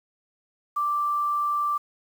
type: tone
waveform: sine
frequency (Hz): 1174.7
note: D6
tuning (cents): 0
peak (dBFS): -22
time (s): 0.76-1.78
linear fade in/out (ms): 10
effects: 8-bit